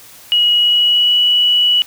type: tone with pitch glide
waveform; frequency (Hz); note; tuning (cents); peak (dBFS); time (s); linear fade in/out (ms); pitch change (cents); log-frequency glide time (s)
sine; 2905 to 2942; F#7 to F#7; -32 to -11; -9; 0.32-1.82; 0; +21; 0.53-1.19
effects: white hiss -40 dBFS RMS until 1.86 s